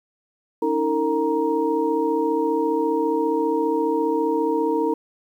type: tone cluster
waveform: sine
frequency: 284 / 318.8 / 455.9 / 938 Hz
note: C#4 / D#4 / A#4 / A#5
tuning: +42 / +42 / -39 / +11 cents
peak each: -28 / -23 / -22 / -26 dBFS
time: 0.62-4.94 s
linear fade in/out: 5 ms
effects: 9-bit